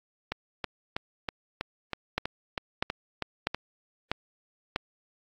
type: two click trains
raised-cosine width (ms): 0.3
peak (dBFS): -14 / -10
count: 11 / 5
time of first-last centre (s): 0.32-3.546 / 2.18-4.761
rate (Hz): 3.1 / 1.55
effects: AAC 48 kbps

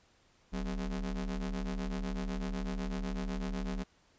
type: ring-modulated tone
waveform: 35% pulse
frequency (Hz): 74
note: D2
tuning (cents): +14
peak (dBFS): -29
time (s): 0.52-3.84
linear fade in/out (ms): 20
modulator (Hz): 115
effects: pink hiss -67 dBFS RMS until 4.18 s + resampled to 16000 Hz

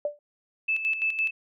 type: tone with exponential decay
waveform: sine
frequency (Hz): 587.3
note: D5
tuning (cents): 0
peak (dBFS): -21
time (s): 0.05-0.19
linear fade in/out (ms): 2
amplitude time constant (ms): 30
type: tone with tremolo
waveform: sine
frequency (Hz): 2624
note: E7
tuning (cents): -9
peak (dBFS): -22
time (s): 0.68-1.31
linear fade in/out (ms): 10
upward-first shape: square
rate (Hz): 5.9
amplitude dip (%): 60
effects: none

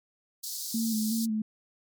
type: high-pass noise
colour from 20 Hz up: pink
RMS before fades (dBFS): -36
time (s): 0.43-1.26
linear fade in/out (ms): 10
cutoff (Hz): 4200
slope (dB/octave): 48
type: tone with vibrato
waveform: sine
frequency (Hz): 221.1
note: A3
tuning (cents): +9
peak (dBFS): -26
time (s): 0.74-1.42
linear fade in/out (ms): 5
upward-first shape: square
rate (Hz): 2.7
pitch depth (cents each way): 38
effects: MP3 96 kbps

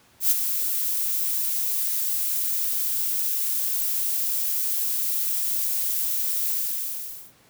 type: noise with ADSR envelope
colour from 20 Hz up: violet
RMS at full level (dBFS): -17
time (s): 0.2-7.33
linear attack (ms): 110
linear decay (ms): 22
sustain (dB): -8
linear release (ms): 800
effects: pink hiss -57 dBFS RMS until 7.49 s + high-pass 80 Hz 12 dB/octave

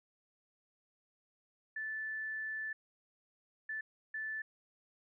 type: tone bursts at uneven times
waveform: sine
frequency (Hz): 1752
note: A6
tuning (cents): -8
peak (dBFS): -37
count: 3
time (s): 1.76-2.73 / 3.69-3.81 / 4.14-4.42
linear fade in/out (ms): 5
effects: none

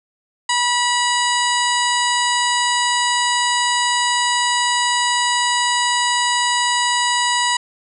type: harmonic tone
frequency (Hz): 972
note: B5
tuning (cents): -28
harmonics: 1 / 2 / 3 / 4 / 5 / 7 / 8 / 9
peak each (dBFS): -19 / -22 / -24 / -25 / -26 / -27 / -28 / -29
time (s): 0.49-7.57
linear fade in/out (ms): 5
effects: none

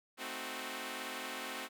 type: chord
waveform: 5% pulse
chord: A diminished seventh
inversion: none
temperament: equal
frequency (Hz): 220 / 261.6 / 311.1 / 370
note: A3 / C4 / Eb4 / Gb4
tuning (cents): 0 / 0 / 0 / 0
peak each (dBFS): -36 / -32 / -37 / -34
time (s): 0.17-1.69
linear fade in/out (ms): 50
effects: none

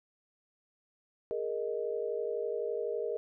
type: chord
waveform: sine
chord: Ab suspended second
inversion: none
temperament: just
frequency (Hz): 415.3 / 467.2 / 623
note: Ab4 / Bb4 / Eb5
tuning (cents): 0 / +4 / +2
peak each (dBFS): -36 / -34 / -39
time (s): 1.31-3.17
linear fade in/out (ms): 0
effects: none

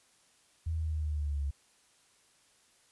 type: linear sweep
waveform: sine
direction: down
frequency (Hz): 82 to 69.3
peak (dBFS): -30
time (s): 0.66-1.51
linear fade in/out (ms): 10
effects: white hiss -66 dBFS RMS until 2.91 s + resampled to 24000 Hz

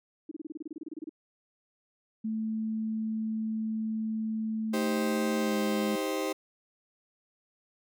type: tone bursts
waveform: sine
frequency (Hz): 313.1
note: D#4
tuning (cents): +11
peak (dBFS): -35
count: 16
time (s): 0.29-1.094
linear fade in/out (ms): 5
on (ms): 24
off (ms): 28
type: tone with pitch glide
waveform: sine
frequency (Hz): 219.9 to 211.7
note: A3 to G#3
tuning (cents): -1 to +33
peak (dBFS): -29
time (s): 2.24-5.96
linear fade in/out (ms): 10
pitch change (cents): -66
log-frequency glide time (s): 5.41-5.55
type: chord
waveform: 35% pulse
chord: C minor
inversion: first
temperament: just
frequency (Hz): 314 / 392.4 / 523.3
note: Eb4 / G4 / C5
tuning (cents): +16 / +2 / 0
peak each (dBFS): -32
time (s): 4.73-6.33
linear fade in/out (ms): 10
effects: none

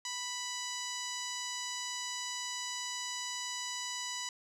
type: tone with low-pass filter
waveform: 10% pulse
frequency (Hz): 987.8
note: B5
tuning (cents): 0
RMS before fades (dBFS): -39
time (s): 0.05-4.29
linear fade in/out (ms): 2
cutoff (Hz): 7600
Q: 3.1
effects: none

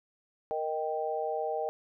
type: chord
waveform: sine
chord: Eb major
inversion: second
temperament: equal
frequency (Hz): 466.2 / 622.3 / 784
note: Bb4 / Eb5 / G5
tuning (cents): 0 / 0 / 0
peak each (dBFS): -34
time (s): 0.51-1.69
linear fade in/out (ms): 0
effects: none

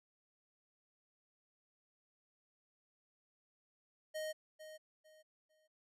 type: tone with echo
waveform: square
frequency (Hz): 622.3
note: D#5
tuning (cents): 0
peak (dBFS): -40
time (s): 4.14-4.33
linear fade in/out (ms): 20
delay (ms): 450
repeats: 3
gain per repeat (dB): -11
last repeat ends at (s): 5.68
effects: resampled to 32000 Hz

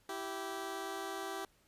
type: tone pair together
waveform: 15% pulse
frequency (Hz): 330 / 388.8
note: E4 / G4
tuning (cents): +2 / -14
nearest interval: minor third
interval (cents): 284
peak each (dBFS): -38 / -34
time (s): 0.09-1.45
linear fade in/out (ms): 2
effects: pink hiss -70 dBFS RMS until 1.67 s + resampled to 32000 Hz

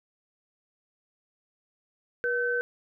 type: tone pair together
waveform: sine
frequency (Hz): 481.9 / 1530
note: B4 / G6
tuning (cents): -43 / -42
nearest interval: octave + minor sixth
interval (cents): 2001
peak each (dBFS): -28 / -27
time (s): 2.24-2.61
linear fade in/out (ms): 0
effects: none

